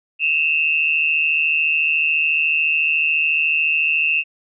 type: tone pair together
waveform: sine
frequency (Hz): 2585 / 2739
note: E7 / F7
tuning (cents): -34 / -34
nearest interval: minor second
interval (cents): 100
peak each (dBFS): -18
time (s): 0.19-4.24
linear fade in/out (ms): 50
effects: none